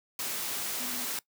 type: tone in noise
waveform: sine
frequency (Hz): 246.9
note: B3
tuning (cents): 0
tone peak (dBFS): -43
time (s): 0.8-1.05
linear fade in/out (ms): 2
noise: white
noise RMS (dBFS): -34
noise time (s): 0.19-1.19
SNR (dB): -12
effects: noise-tail reverb RT60 0.1 s tail -20 dB re dry + high-pass 150 Hz 12 dB/octave